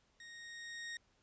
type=tone with level ramp; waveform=sawtooth; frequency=1864.7 Hz; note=A#6; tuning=in tune; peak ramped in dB=-48 to -38 dBFS; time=0.2-0.97 s; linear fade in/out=2 ms; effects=pink hiss -74 dBFS RMS until 1.22 s + resampled to 16000 Hz